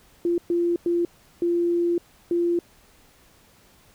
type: tone bursts at uneven times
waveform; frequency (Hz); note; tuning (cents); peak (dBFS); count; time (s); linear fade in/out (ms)
sine; 344.8; F4; -22; -19; 5; 0.25-0.38 / 0.5-0.76 / 0.86-1.05 / 1.42-1.98 / 2.31-2.59; 2
effects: pink hiss -56 dBFS RMS until 3.94 s